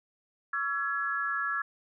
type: tone cluster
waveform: sine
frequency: 1126 / 1348 / 1685 Hz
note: C#6 / E6 / G#6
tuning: +27 / +38 / +25 cents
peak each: -37 / -32 / -31 dBFS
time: 0.53-1.62 s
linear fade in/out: 5 ms
effects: none